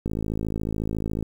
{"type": "click train", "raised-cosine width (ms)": 3, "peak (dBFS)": -15, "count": 64, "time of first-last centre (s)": [0.06, 1.227], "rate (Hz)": 54, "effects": ["8-bit"]}